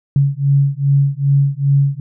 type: beating tone pair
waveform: sine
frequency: 138.59 / 141.09 Hz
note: C#3 / C#3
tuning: 0 / +31 cents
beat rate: 2.5 Hz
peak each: -14 / -14 dBFS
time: 0.16-2 s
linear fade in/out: 2 ms
effects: none